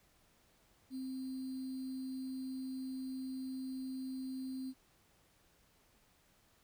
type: tone with sample-and-hold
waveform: sine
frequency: 261.6 Hz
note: C4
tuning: in tune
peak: -39 dBFS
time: 0.9-4.74 s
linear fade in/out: 50 ms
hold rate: 4410 Hz
effects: pink hiss -70 dBFS RMS until 6.63 s